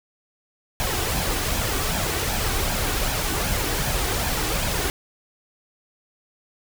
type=noise with flanger; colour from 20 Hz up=pink; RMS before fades=-24 dBFS; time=0.8-4.9 s; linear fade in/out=0 ms; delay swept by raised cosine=1.2 to 2.7 ms; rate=2.6 Hz; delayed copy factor=+0.5; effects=none